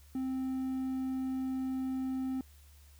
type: tone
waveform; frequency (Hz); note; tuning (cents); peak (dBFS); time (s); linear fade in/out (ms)
triangle; 261.6; C4; 0; -30; 0.15-2.41; 2
effects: added 72 Hz sine -55 dBFS peak until 2.99 s + white hiss -64 dBFS RMS until 2.99 s